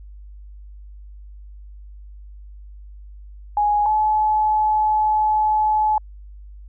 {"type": "tone pair in turn", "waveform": "sine", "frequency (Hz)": [832, 856.9], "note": ["G#5", "A5"], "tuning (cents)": [3, -46], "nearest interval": "minor second", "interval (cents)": 51, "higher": "second", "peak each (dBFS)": -15, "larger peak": "neither", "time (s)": [[3.57, 3.86], [3.86, 5.98]], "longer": "second", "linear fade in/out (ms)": 2, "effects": ["added 50 Hz sine -37 dBFS peak until 6.68 s"]}